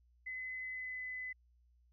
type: tone with pitch glide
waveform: sine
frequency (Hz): 2028 to 2013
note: B6 to B6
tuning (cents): +45 to +33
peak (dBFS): -40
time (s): 0.26-1.33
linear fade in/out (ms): 10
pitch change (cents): -12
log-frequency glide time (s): 0.61-1.02
effects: added 60 Hz sine -66 dBFS peak until 1.92 s